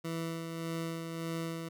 20% pulse tone with tremolo, 164.81 Hz, E3, in tune, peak -29 dBFS, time 0.04-1.69 s, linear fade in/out 10 ms, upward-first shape sine, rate 1.7 Hz, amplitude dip 40%, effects none

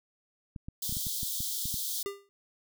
clicks, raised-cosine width 5 ms, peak -27 dBFS, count 10, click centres 0.562 / 0.685 / 0.894 / 0.925 / 0.969 / 1.068 / 1.231 / 1.405 / 1.656 / 1.742 s
white high-pass noise, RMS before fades -34 dBFS, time 0.82-2.03 s, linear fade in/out 5 ms, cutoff 3200 Hz, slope 96 dB/octave
square tone with exponential decay, 400 Hz, G4, 35 cents sharp, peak -30 dBFS, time 2.06-2.29 s, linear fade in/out 0 ms, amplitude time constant 48 ms
effects none

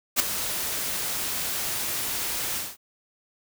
white noise with ADSR envelope, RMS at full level -18 dBFS, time 0.16-2.77 s, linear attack 39 ms, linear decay 6 ms, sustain -11 dB, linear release 210 ms, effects none

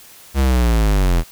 square linear sweep, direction down, 69.3 to 40.29 Hz, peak -13 dBFS, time 0.34-1.24 s, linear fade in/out 50 ms, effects white hiss -43 dBFS RMS until 1.31 s

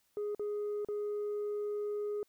sine tone with dropouts, 415.3 Hz, G#4, in tune, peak -31 dBFS, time 0.17-2.23 s, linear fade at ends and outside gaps 1 ms, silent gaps 0.348-0.395 / 0.848-0.886 s, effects tanh soft clip ceiling -32 dBFS + white hiss -74 dBFS RMS until 2.28 s

